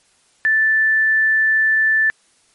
sine tone, 1760 Hz, A6, in tune, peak -12 dBFS, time 0.45-2.1 s, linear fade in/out 0 ms, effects white hiss -57 dBFS RMS until 2.54 s + MP3 48 kbps

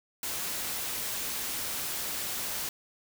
white noise, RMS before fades -34 dBFS, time 0.23-2.69 s, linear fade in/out 2 ms, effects none

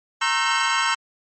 25% pulse tone cluster, 929 / 1078 / 1325 / 1541 Hz, A#5 / C#6 / E6 / G6, -6 / -49 / +9 / -30 cents, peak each -21 dBFS, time 0.21-0.95 s, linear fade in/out 10 ms, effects MP3 32 kbps

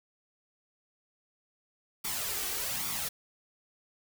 white noise with flanger, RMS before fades -34 dBFS, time 2.04-3.09 s, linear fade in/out 10 ms, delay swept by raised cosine 0.86 to 2.66 ms, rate 1.2 Hz, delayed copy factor +0.6, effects none

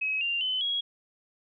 sine tone with pitch steps, 2554 / 2785 / 3037 / 3312 Hz, D#7 / F7 / F#7 / G#7, +45 / -5 / +44 / -5 cents, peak -26 dBFS, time 0.01-0.81 s, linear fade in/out 10 ms, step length 200 ms, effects none

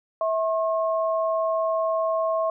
sine tone pair together, 650 / 1079.5 Hz, E5 / C#6, -24 / -46 cents, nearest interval major sixth, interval 878 cents, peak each -22 / -27 dBFS, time 0.21-2.5 s, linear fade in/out 2 ms, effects none

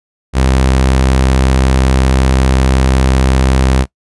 sawtooth tone, 65.41 Hz, C2, in tune, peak -4 dBFS, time 0.33-3.86 s, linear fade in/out 50 ms, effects noise-tail reverb RT60 0.1 s tail -21 dB re dry + resampled to 24000 Hz

